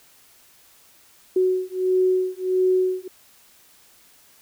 sine beating tone pair, 370 / 371.5 Hz, F#4 / F#4, 0 / +7 cents, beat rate 1.5 Hz, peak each -21 dBFS, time 1.36-3.08 s, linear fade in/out 5 ms, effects white hiss -54 dBFS RMS until 4.41 s

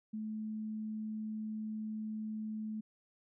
sine tone, 216.4 Hz, A3, 29 cents flat, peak -37 dBFS, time 0.13-2.81 s, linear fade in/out 10 ms, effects none

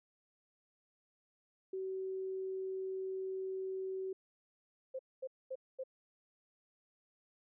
sine tone, 379.5 Hz, F#4, 44 cents sharp, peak -37 dBFS, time 1.73-4.13 s, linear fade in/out 5 ms
sine tone bursts, 523.3 Hz, C5, in tune, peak -38 dBFS, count 4, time 4.94-5.838 s, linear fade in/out 10 ms, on 52 ms, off 230 ms
effects none

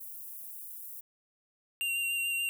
white high-pass noise, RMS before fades -44 dBFS, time 0-1.01 s, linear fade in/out 10 ms, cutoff 11000 Hz, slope 24 dB/octave
square tone with vibrato, 2768 Hz, F7, 16 cents flat, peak -30 dBFS, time 1.81-2.49 s, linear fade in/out 0 ms, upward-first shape sine, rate 6.9 Hz, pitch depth 16 cents each way
effects none

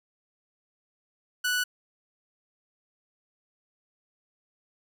sawtooth tone, 1480 Hz, F#6, in tune, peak -21 dBFS, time 1.44-1.64 s, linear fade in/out 10 ms, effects none

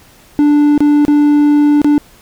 triangle tone with dropouts, 293.7 Hz, D4, in tune, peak -4 dBFS, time 0.39-1.98 s, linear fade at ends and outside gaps 0 ms, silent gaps 0.778-0.805 / 1.051-1.081 / 1.817-1.845 s, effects pink hiss -44 dBFS RMS until 2.21 s

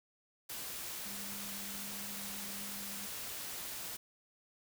sine tone in noise, 200.7 Hz, G3, 41 cents sharp, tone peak -50 dBFS, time 1.05-3.07 s, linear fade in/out 10 ms, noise white, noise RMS -43 dBFS, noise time 0.49-3.97 s, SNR -10 dB, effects none

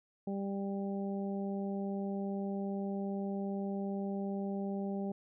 harmonic tone, 197.5 Hz, G3, 13 cents sharp, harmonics 1 / 2 / 3 / 4, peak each -35 / -41 / -45 / -47 dBFS, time 0.27-5.12 s, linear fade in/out 5 ms, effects none

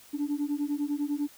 sine beating tone pair, 285.8 / 295.8 Hz, D4 / D4, -47 / +13 cents, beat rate 10 Hz, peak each -29 / -29 dBFS, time 0.13-1.28 s, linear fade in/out 20 ms, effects tanh soft clip ceiling -23 dBFS + white hiss -54 dBFS RMS until 1.37 s

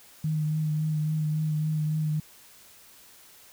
sine tone with vibrato, 154.3 Hz, D#3, 14 cents flat, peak -24 dBFS, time 0.24-2.2 s, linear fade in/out 5 ms, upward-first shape triangle, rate 3.6 Hz, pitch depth 26 cents each way, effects white hiss -53 dBFS RMS until 3.52 s

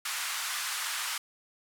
pink band-pass noise, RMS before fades -34 dBFS, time 0.05-1.18 s, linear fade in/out 5 ms, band 1100 to 13000 Hz, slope 24 dB/octave, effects none

